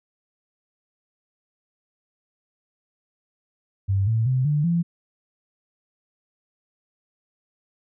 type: tone with pitch steps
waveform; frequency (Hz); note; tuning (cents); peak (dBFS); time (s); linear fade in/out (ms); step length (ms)
sine; 97.8 / 112.34 / 129.05 / 148.24 / 170.28; G2 / A2 / C3 / D3 / F3; -4 / +36 / -23 / +17 / -44; -18; 3.88-4.83; 20; 190
effects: none